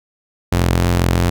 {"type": "ring-modulated tone", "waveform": "sawtooth", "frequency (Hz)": 87.31, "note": "F2", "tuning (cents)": 0, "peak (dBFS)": -6, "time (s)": [0.52, 1.3], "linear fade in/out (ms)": 5, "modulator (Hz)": 22.5, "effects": []}